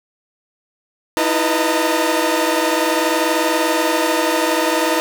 sawtooth tone cluster, 315.7 / 336.2 / 492.3 / 619 / 908 Hz, D#4 / E4 / B4 / D#5 / A#5, +25 / +34 / -6 / -9 / -46 cents, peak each -18 dBFS, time 1.17-5 s, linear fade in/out 0 ms, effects none

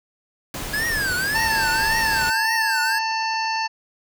pink noise, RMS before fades -30 dBFS, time 0.54-2.3 s, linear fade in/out 2 ms
square tone with vibrato, 1654 Hz, G#6, 8 cents flat, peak -22 dBFS, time 0.73-2.99 s, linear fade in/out 10 ms, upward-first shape triangle, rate 1.8 Hz, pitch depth 240 cents each way
harmonic tone, 891 Hz, A5, 22 cents sharp, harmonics 1 / 2 / 3 / 5 / 6 / 7, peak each -23 / -29 / -30 / -30 / -36 / -41 dBFS, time 1.34-3.68 s, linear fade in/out 20 ms
effects none

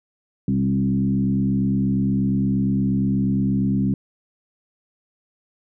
sine tone with frequency modulation, 196 Hz, G3, in tune, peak -17 dBFS, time 0.48-3.94 s, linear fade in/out 2 ms, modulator 68.5 Hz, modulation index 1.1, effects none

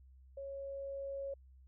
sine tone with level ramp, 551 Hz, C#5, 11 cents flat, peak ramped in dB -42 to -38 dBFS, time 0.37-1.34 s, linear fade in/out 5 ms, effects added 65 Hz sine -57 dBFS peak until 1.67 s

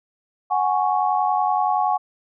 sine chord, F# suspended second, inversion none, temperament equal, 740 / 830.6 / 1108.7 Hz, F#5 / G#5 / C#6, 0 / 0 / 0 cents, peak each -21 / -21 / -24 dBFS, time 0.5-1.98 s, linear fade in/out 20 ms, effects none

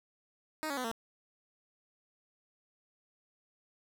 10% pulse tone with pitch steps, 311.1 / 280.4 / 252.7 / 227.7 Hz, D#4 / C#4 / B3 / A#3, 0 / +20 / +40 / -40 cents, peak -26 dBFS, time 0.63-0.914 s, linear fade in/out 0 ms, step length 71 ms, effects none

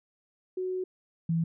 sine tone pair in turn, 370 / 165.27 Hz, F#4 / E3, 0 / +5 cents, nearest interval octave + major second, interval 1395 cents, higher first, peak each -29 / -24 dBFS, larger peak second, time 0.57-0.84 / 1.29-1.44 s, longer first, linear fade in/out 5 ms, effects none

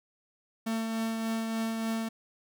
45% pulse tone with tremolo, 224.6 Hz, A3, 36 cents sharp, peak -28 dBFS, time 0.66-2.09 s, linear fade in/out 10 ms, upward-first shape triangle, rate 3.4 Hz, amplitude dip 35%, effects none

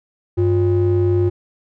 triangle ring-modulated tone, 225.7 Hz, A3, 44 cents sharp, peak -7 dBFS, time 0.37-1.3 s, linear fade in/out 20 ms, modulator 128 Hz, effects tanh soft clip ceiling -7 dBFS

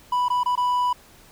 triangle tone with dropouts, 987.8 Hz, B5, in tune, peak -17 dBFS, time 0.12-0.93 s, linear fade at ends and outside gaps 5 ms, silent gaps 0.284-0.301 / 0.434-0.459 / 0.555-0.575 s, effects pink hiss -51 dBFS RMS until 1.31 s

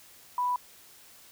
sine tone, 987.8 Hz, B5, in tune, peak -25 dBFS, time 0.38-0.56 s, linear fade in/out 2 ms, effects white hiss -54 dBFS RMS until 1.31 s

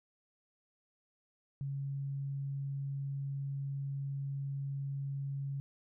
sine tone, 138.59 Hz, C#3, in tune, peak -35 dBFS, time 1.61-5.6 s, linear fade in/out 0 ms, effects none

